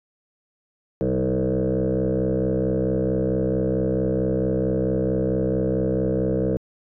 sine tone with frequency modulation, 318.5 Hz, D#4, 41 cents sharp, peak -18 dBFS, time 1.01-6.57 s, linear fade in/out 0 ms, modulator 64.5 Hz, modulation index 3.5, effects tanh soft clip ceiling -15 dBFS

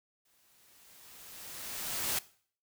white noise with exponential growth, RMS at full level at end -31 dBFS, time 0.25-2.19 s, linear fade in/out 5 ms, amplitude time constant 420 ms, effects noise-tail reverb RT60 0.5 s tail -19 dB re dry

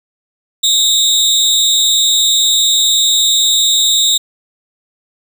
30% pulse tone with amplitude modulation, 3729 Hz, A#7, in tune, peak -3 dBFS, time 0.63-4.18 s, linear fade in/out 10 ms, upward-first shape sine, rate 240 Hz, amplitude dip 80%, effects none

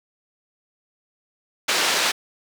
white band-pass noise, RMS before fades -21 dBFS, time 1.68-2.12 s, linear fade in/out 10 ms, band 340 to 4700 Hz, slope 12 dB/octave, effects none

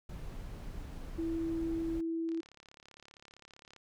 brown noise, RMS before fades -43 dBFS, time 0.09-2.01 s, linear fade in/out 5 ms
sine tone, 328.8 Hz, E4, 4 cents flat, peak -32 dBFS, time 1.18-2.41 s, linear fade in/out 10 ms
click train, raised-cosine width 0.2 ms, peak -37 dBFS, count 53, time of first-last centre 2.29-3.763 s, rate 35.3 Hz
effects none

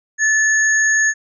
sine tone pair together, 1747 / 6585 Hz, A6 / G#8, -13 / -16 cents, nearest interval octave + major seventh, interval 2297 cents, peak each -13 / -19 dBFS, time 0.18-1.14 s, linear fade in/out 50 ms, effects none

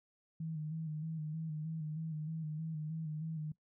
sine tone with vibrato, 157.1 Hz, D#3, 17 cents sharp, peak -37 dBFS, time 0.4-3.52 s, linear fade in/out 5 ms, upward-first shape square, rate 3.2 Hz, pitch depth 42 cents each way, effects noise-tail reverb RT60 0.1 s tail -20 dB re dry

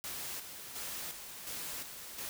white noise with tremolo, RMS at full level -41 dBFS, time 0.04-2.29 s, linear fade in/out 0 ms, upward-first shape square, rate 1.4 Hz, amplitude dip 50%, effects none

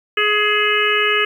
harmonic tone with a mistuned harmonic, 419.9 Hz, G#4, 19 cents sharp, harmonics 1 / 3 / 4 / 5 / 6 / 7, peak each -21 / -21 / -21 / -21 / -21 / -21 dBFS, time 0.17-1.25 s, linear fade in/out 5 ms, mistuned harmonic 6, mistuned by +22 cents, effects 8-bit

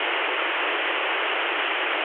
white band-pass noise, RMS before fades -25 dBFS, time 0-2.04 s, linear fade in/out 2 ms, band 310 to 3100 Hz, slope 96 dB/octave, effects none

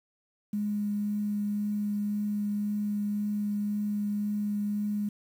sine tone with vibrato, 207 Hz, G#3, 5 cents flat, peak -27 dBFS, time 0.53-5.09 s, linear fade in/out 5 ms, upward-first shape triangle, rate 1.9 Hz, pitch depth 10 cents each way, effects 9-bit

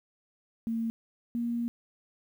sine tone pair in turn, 227.7 / 236 Hz, A#3 / A#3, -40 / +22 cents, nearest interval minor second, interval 62 cents, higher second, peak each -28 / -28 dBFS, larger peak neither, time 0.67-0.9 / 1.35-1.68 s, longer second, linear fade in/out 0 ms, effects 10-bit

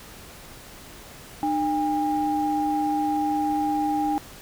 sine tone pair together, 302.8 / 807.5 Hz, D#4 / G#5, -47 / -49 cents, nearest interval octave + perfect fourth, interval 1698 cents, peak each -24 / -23 dBFS, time 1.43-4.18 s, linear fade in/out 0 ms, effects tanh soft clip ceiling -13 dBFS + pink hiss -44 dBFS RMS until 4.41 s

